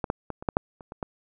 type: clicks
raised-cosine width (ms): 1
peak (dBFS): -14 / -10 / -18 / -24 / -10 / -6 / -29 / -24 / -16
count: 9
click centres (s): 0.042 / 0.101 / 0.303 / 0.425 / 0.488 / 0.569 / 0.808 / 0.921 / 1.028
effects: none

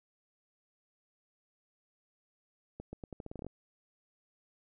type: accelerating click train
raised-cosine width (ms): 2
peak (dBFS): -29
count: 12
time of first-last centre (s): 2.8-3.466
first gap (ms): 130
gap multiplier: 0.83
effects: none

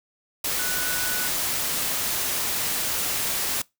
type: tone in noise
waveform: sine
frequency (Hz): 1480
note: F#6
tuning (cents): 0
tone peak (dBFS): -31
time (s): 0.59-1.28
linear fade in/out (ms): 5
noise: white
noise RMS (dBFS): -26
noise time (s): 0.44-3.62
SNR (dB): -8
effects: noise-tail reverb RT60 0.2 s tail -23 dB re dry

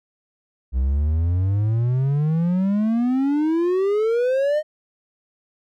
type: exponential sweep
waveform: triangle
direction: up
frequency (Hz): 61.74 to 622.3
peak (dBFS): -15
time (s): 0.72-4.63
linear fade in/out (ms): 50
effects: none

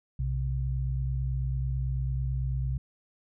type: tone pair together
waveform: sine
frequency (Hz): 61.74 / 130.82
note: B1 / C3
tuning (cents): 0 / 0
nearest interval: octave + minor second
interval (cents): 1300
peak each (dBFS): -29 / -30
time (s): 0.19-2.78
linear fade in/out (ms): 5
effects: none

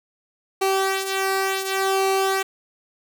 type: tone with flanger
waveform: sawtooth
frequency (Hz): 385.8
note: G4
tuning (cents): -28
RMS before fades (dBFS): -22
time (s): 0.61-2.43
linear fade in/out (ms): 10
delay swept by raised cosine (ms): 2 to 2.91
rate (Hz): 0.68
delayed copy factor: -0.6
effects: none

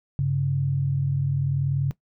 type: tone pair together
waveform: sine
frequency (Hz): 97.86 / 138.4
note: G2 / C#3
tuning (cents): -2 / -2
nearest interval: tritone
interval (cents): 600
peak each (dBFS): -29 / -21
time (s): 0.19-1.91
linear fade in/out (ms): 0
effects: noise-tail reverb RT60 0.1 s tail -18 dB re dry

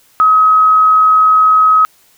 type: tone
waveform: sine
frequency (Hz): 1272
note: D#6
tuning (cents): +38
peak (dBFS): -5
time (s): 0.2-1.85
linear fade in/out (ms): 0
effects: white hiss -50 dBFS RMS until 2.17 s

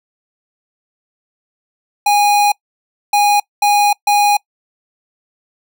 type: tone bursts at uneven times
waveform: square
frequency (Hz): 822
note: G#5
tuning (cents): -18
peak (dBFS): -10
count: 4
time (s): 2.06-2.52 / 3.13-3.4 / 3.62-3.93 / 4.07-4.37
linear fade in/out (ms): 5
effects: noise-tail reverb RT60 0.1 s tail -25 dB re dry

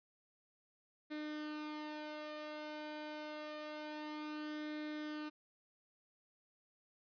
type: tone with flanger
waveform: sawtooth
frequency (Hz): 303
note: D#4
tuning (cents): -46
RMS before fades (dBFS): -45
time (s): 1.1-5.3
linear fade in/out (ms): 20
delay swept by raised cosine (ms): 0.52 to 2.02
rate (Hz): 0.27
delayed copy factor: +0.55
effects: resampled to 11025 Hz

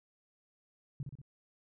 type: tone with echo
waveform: sine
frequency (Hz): 138.1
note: C#3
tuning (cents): -6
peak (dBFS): -35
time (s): 1-1.03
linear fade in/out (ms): 2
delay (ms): 62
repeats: 3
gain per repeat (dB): -4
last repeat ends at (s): 1.216
effects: none

